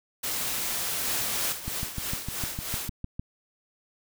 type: noise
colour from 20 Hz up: white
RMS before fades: -30 dBFS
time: 0.23-1.53 s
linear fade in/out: 10 ms
type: noise with tremolo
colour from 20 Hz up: white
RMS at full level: -31 dBFS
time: 1.05-2.89 s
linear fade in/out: 5 ms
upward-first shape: triangle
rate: 3.1 Hz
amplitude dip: 70%
type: click train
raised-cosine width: 5 ms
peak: -20 dBFS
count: 11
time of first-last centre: 1.68-3.195 s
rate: 6.6 Hz
effects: none